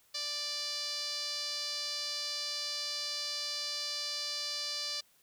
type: tone with band-pass filter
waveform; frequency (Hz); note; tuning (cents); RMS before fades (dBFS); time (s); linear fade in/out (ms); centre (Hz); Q
sawtooth; 587.3; D5; 0; -37; 0.14-5.01; 10; 4700; 4.6
effects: white hiss -67 dBFS RMS until 5.22 s